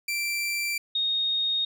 sawtooth / sine tone pair in turn, 2349 / 3717 Hz, D7 / A#7, 0 / -6 cents, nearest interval minor sixth, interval 794 cents, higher second, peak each -23 dBFS, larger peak neither, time 0.08-0.78 / 0.95-1.65 s, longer neither, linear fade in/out 5 ms, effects none

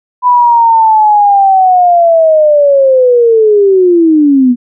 sine linear sweep, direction down, 997 to 238.4 Hz, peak -3 dBFS, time 0.22-4.56 s, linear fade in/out 50 ms, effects none

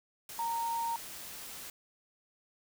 sine tone in noise, 926 Hz, A#5, 12 cents flat, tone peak -31 dBFS, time 0.39-0.96 s, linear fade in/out 2 ms, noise white, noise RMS -45 dBFS, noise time 0.29-1.7 s, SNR +11 dB, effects none

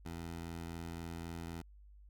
15% pulse tone, 83.8 Hz, E2, 29 cents sharp, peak -36 dBFS, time 0.05-1.62 s, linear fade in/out 10 ms, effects added 50 Hz sine -55 dBFS peak until 2.09 s

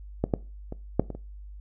clicks, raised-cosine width 2 ms, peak -10 / -9 / -22 / -6 / -21 / -25 dBFS, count 6, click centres 0.24 / 0.338 / 0.724 / 0.996 / 1.103 / 1.15 s, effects noise-tail reverb RT60 0.3 s tail -20 dB re dry + added 50 Hz sine -40 dBFS peak until 1.6 s

